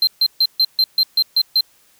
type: tone bursts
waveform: triangle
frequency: 4131 Hz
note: C8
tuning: 23 cents flat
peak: -10 dBFS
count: 9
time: 0.02-1.608 s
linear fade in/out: 2 ms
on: 52 ms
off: 140 ms
effects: white hiss -55 dBFS RMS until 1.99 s